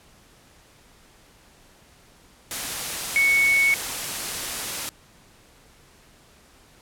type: tone in noise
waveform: sine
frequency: 2217 Hz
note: C#7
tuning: in tune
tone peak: -16 dBFS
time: 3.16-3.74 s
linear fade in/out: 0 ms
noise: white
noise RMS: -29 dBFS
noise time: 2.51-4.89 s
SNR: +10 dB
effects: pink hiss -54 dBFS RMS until 6.81 s + low-pass 12000 Hz 12 dB/octave